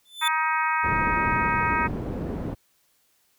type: tone with exponential growth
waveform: 45% pulse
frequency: 3520 Hz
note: A7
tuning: in tune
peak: -21 dBFS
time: 0.05-0.28 s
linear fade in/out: 5 ms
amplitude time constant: 49 ms
type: harmonic tone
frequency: 315.2 Hz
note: D#4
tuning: 23 cents sharp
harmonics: 3 / 4 / 5 / 6 / 7 / 8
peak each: -25 / -27 / -29 / -31 / -32 / -33 dBFS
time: 0.21-1.88 s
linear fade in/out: 20 ms
type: low-pass noise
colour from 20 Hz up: white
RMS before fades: -30 dBFS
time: 0.83-2.55 s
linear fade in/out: 20 ms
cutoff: 310 Hz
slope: 12 dB/octave
effects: white hiss -66 dBFS RMS until 3.38 s